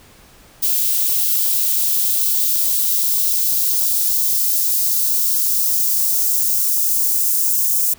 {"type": "noise with high-pass filter sweep", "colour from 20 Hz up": "violet", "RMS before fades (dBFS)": -17, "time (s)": [0.62, 7.94], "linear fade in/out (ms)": 10, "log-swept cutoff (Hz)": [2900, 6500], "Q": 1.3, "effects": ["pink hiss -47 dBFS RMS until 7.98 s"]}